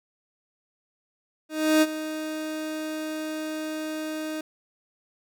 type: tone with ADSR envelope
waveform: 30% pulse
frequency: 311.1 Hz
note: D#4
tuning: in tune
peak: -13 dBFS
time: 1.49-4.41 s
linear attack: 330 ms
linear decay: 38 ms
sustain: -14 dB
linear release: 4 ms
effects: none